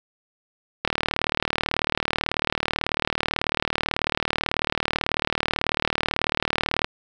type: click train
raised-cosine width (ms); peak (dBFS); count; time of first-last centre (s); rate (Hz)
0.3; -5; 230; 0.85-6.845; 38.2
effects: none